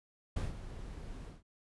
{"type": "noise with ADSR envelope", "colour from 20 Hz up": "brown", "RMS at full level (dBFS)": -33, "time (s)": [0.36, 1.43], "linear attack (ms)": 8, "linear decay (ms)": 160, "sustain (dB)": -12, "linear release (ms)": 170, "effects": ["resampled to 24000 Hz"]}